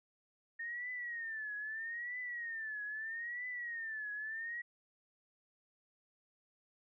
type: tone with vibrato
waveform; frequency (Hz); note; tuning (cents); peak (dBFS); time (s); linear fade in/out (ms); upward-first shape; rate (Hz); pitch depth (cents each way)
sine; 1831; A#6; -32; -39; 0.59-4.62; 10; triangle; 0.78; 160
effects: none